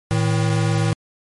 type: tone pair together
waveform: square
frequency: 111.3 / 159.18 Hz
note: A2 / D#3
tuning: +20 / +40 cents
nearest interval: tritone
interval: 620 cents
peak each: -19 / -21 dBFS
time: 0.11-0.93 s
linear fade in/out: 0 ms
effects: MP3 48 kbps